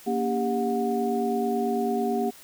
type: tone cluster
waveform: sine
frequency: 233.9 / 283 / 399.2 / 727 Hz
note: A#3 / C#4 / G4 / F#5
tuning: +6 / +36 / +32 / -31 cents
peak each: -27 / -34 / -27 / -29 dBFS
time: 0.06-2.31 s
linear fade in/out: 20 ms
effects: white hiss -49 dBFS RMS until 2.43 s